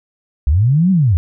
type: linear two-way sweep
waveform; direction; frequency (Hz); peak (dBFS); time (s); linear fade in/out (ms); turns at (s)
sine; up then down; 61.5 to 195 to 76.7; -9; 0.47-1.17; 0; 0.91
effects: none